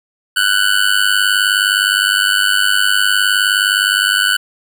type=tone with amplitude modulation; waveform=25% pulse; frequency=1491 Hz; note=F#6; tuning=13 cents sharp; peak=-4 dBFS; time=0.36-4.37 s; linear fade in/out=10 ms; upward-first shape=sine; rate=99.5 Hz; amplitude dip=85%; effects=none